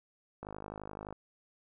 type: click train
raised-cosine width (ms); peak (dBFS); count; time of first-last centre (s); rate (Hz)
1; -28; 37; 0.43-1.126; 51.7
effects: none